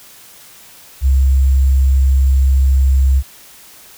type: tone with sample-and-hold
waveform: sine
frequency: 66.8 Hz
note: C2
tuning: 36 cents sharp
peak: -8 dBFS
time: 1.01-3.23 s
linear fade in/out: 50 ms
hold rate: 7350 Hz
effects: white hiss -41 dBFS RMS until 3.97 s